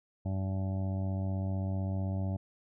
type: harmonic tone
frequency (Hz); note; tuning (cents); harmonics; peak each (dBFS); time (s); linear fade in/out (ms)
95.7; G2; -41; 1 / 2 / 3 / 4 / 6 / 7 / 8 / 9; -31 / -37 / -44 / -53 / -47 / -47 / -55 / -55; 0.25-2.37; 10
effects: none